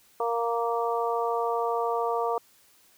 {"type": "harmonic tone", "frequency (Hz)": 233.1, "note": "A#3", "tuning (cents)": 0, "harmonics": [2, 3, 4, 5], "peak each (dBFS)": [-28, -30, -31, -32], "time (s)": [0.2, 2.38], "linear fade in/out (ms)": 2, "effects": ["white hiss -60 dBFS RMS until 2.97 s"]}